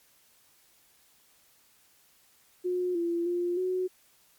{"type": "tone with pitch steps", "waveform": "sine", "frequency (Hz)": [360.8, 341, 350.8, 368.6], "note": ["F#4", "F4", "F4", "F#4"], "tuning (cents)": [-44, -41, 8, -7], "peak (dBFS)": -26, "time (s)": [2.64, 3.88], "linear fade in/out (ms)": 20, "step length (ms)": 310, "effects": ["white hiss -63 dBFS RMS until 4.38 s", "MP3 96 kbps"]}